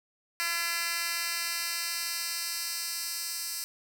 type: tone with high-pass filter sweep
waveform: 10% pulse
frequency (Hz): 339.1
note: E4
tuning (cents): +49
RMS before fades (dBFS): -33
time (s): 0.4-3.64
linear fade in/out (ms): 0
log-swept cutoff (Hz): 2200 to 5800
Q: 0.87
effects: none